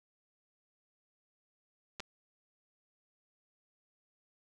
clicks, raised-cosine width 0.2 ms, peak -24 dBFS, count 2, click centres 1.998 / 2.003 s, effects none

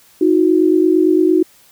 sine tone pair together, 316 / 364.8 Hz, D#4 / F#4, +27 / -24 cents, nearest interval major second, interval 249 cents, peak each -12 dBFS, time 0.21-1.43 s, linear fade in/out 5 ms, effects white hiss -49 dBFS RMS until 1.71 s

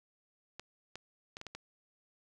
clicks, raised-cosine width 0.2 ms, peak -26 dBFS, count 6, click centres 0.596 / 0.956 / 1.369 / 1.414 / 1.467 / 1.55 s, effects none

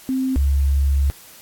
sine tone pair in turn, 261.6 / 69.44 Hz, C4 / C#2, 0 / +4 cents, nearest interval octave + major seventh, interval 2296 cents, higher first, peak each -18 / -14 dBFS, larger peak second, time 0.09-0.36 / 0.36-1.1 s, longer second, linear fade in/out 0 ms, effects white hiss -44 dBFS RMS until 1.41 s + AAC 64 kbps

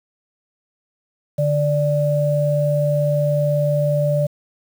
sine tone pair together, 146.82 / 587.3 Hz, D3 / D5, 0 / 0 cents, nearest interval 2 octaves, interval 2400 cents, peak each -18 dBFS, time 1.38-4.27 s, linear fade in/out 10 ms, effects 7-bit

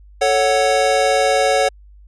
square chord, F# minor, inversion first, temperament equal, 440 / 554.4 / 740 Hz, A4 / C#5 / F#5, 0 / 0 / 0 cents, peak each -21 / -17 / -18 dBFS, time 0.21-1.69 s, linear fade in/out 10 ms, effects added 50 Hz sine -41 dBFS peak until 2.07 s + resampled to 22050 Hz

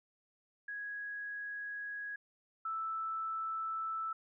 sine tone pair in turn, 1661.2 / 1318.5 Hz, G#6 / E6, 0 / 0 cents, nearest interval major third, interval 400 cents, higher first, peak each -39 / -35 dBFS, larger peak second, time 0.68-2.16 / 2.65-4.13 s, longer neither, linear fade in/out 5 ms, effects none

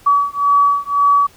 sine beating tone pair, 1139 / 1140.9 Hz, C#6 / C#6, +47 / +50 cents, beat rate 1.9 Hz, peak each -14 dBFS, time 0.06-1.27 s, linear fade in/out 10 ms, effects pink hiss -47 dBFS RMS until 1.36 s

